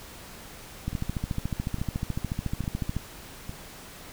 two click trains, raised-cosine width 5 ms, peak -16 / -23 dBFS, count 30 / 4, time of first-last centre 0.88-2.966 / 0.93-3.494 s, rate 13.9 / 1.17 Hz, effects pink hiss -45 dBFS RMS until 4.12 s

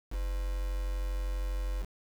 sine tone with quantisation, 46.25 Hz, F#1, in tune, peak -30 dBFS, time 0.1-1.86 s, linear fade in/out 50 ms, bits 7, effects none

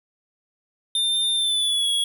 square tone with pitch glide, 3602 to 3341 Hz, A7 to G#7, +40 to +10 cents, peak -20 dBFS, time 0.95-2.04 s, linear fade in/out 2 ms, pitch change -130 cents, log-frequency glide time 1.34-1.9 s, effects 10-bit

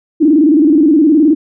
sine tone with vibrato, 304.3 Hz, D#4, 38 cents flat, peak -5 dBFS, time 0.2-1.35 s, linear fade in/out 20 ms, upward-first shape square, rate 19 Hz, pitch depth 110 cents each way, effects none

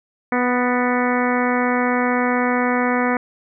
harmonic tone with a mistuned harmonic, 246.9 Hz, B3, in tune, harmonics 1 / 2 / 3 / 4 / 5 / 6 / 7 / 8 / 9, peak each -20 / -23 / -25 / -26 / -27 / -28 / -28 / -29 / -30 dBFS, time 0.32-3.17 s, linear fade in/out 2 ms, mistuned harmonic 7, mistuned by +35 cents, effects none

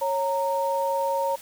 sine tone pair together, 550 / 925 Hz, C#5 / A#5, -14 / -14 cents, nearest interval major sixth, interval 900 cents, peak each -25 dBFS, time 0.01-1.36 s, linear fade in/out 10 ms, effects white hiss -45 dBFS RMS until 1.41 s

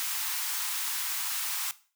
white high-pass noise, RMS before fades -32 dBFS, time 0-1.71 s, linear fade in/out 0 ms, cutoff 820 Hz, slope 48 dB/octave, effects noise-tail reverb RT60 0.4 s tail -17 dB re dry

